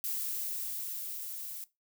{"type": "noise with level ramp", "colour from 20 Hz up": "violet", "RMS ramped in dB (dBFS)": [-34, -42], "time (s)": [0.04, 1.64], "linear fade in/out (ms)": 0, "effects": ["noise-tail reverb RT60 0.2 s tail -18 dB re dry"]}